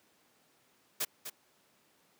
white noise with echo, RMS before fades -32 dBFS, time 1-1.05 s, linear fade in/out 10 ms, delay 250 ms, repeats 1, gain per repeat -9 dB, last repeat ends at 1.3 s, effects pink hiss -68 dBFS RMS until 2.19 s + high-pass 200 Hz 12 dB/octave

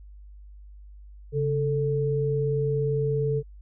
sine tone pair together, 139 / 441.3 Hz, C#3 / A4, +5 / +5 cents, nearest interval octave + minor sixth, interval 2000 cents, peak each -25 / -25 dBFS, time 1.32-3.43 s, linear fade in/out 50 ms, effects added 50 Hz sine -43 dBFS peak until 3.61 s

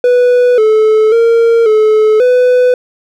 triangle tone with pitch steps, 492.8 / 434 / 461.9 / 431.5 / 499.1 Hz, B4 / A4 / A#4 / A4 / B4, -4 / -24 / -16 / -34 / +18 cents, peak -3 dBFS, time 0.04-2.74 s, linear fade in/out 2 ms, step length 540 ms, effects none

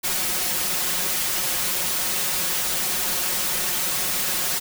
white noise with comb filter, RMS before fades -24 dBFS, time 0.03-4.6 s, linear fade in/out 20 ms, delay 5.5 ms, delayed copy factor +0.8, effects none

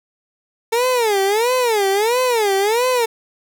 30% pulse tone with vibrato, 444.8 Hz, A4, 19 cents sharp, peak -12 dBFS, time 0.72-3.06 s, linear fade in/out 10 ms, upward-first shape sine, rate 1.5 Hz, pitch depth 240 cents each way, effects none

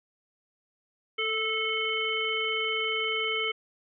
harmonic tone with a mistuned harmonic, 437.4 Hz, A4, 10 cents flat, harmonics 1 / 3 / 5 / 7, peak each -33 / -35 / -30 / -31 dBFS, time 1.18-3.52 s, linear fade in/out 10 ms, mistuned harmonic 1, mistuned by +19 cents, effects none

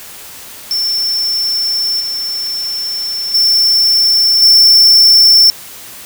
square tone with level steps, 5390 Hz, E8, 38 cents sharp, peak -13 / -17 / -8 / -4 dBFS, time 0.71-5.5 s, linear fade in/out 0 ms, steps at 2 / 3.34 / 4.42 s, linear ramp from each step 5 ms, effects white hiss -32 dBFS RMS until 6.05 s

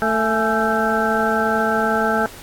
harmonic tone with a mistuned harmonic, 222.1 Hz, A3, 16 cents sharp, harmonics 1 / 2 / 3 / 4 / 6 / 7, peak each -23 / -23 / -23 / -23 / -23 / -23 dBFS, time 0.02-2.26 s, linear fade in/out 0 ms, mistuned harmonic 4, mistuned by -85 cents, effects pink hiss -39 dBFS RMS until 2.42 s + AAC 64 kbps

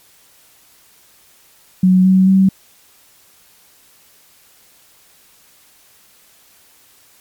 sine tone with pitch steps, 185 / 188.13 / 191.3 Hz, F#3 / F#3 / G3, 0 / +29 / -42 cents, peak -7 dBFS, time 1.83-2.49 s, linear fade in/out 5 ms, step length 220 ms, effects white hiss -50 dBFS RMS until 7.2 s + MP3 96 kbps

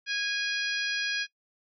harmonic tone, 824 Hz, G#5, 14 cents flat, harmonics 2 / 3 / 4 / 5 / 6 / 7, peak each -31 / -33 / -36 / -39 / -36 / -42 dBFS, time 0.06-1.27 s, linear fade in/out 50 ms, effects noise-tail reverb RT60 0.1 s tail -20 dB re dry

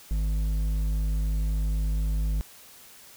sine tone with hard clipping, 51.91 Hz, G#1, in tune, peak -25 dBFS, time 0.11-2.41 s, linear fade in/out 0 ms, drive 7 dB, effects white hiss -50 dBFS RMS until 3.16 s

